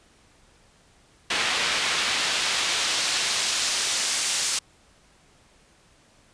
pink noise with band-pass filter sweep, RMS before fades -25 dBFS, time 1.3-4.59 s, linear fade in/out 5 ms, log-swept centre 2500 to 6700 Hz, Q 0.83, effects pink hiss -58 dBFS RMS until 6.33 s + resampled to 22050 Hz

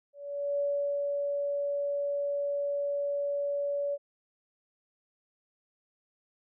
sine tone with ADSR envelope, 570 Hz, C#5, 48 cents sharp, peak -26 dBFS, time 0.13-3.98 s, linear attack 460 ms, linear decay 400 ms, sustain -2 dB, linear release 44 ms, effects none

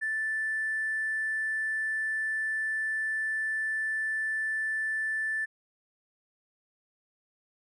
triangle tone with hard clipping, 1760 Hz, A6, in tune, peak -28 dBFS, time 0.01-5.46 s, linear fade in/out 20 ms, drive 3 dB, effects resampled to 24000 Hz

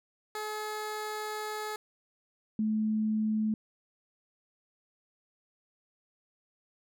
15% pulse / sine tone pair in turn, 426.6 / 216.4 Hz, G#4 / A3, +46 / -29 cents, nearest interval octave, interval 1175 cents, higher first, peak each -28 / -26 dBFS, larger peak second, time 0.35-1.76 / 2.59-3.54 s, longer first, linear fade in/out 2 ms, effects none

